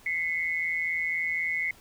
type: tone pair together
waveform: sine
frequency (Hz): 2024 / 2188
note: B6 / C#7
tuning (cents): +42 / -23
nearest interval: minor second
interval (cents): 135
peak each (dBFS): -29 / -29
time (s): 0.06-1.71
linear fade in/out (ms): 2
effects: pink hiss -55 dBFS RMS until 1.8 s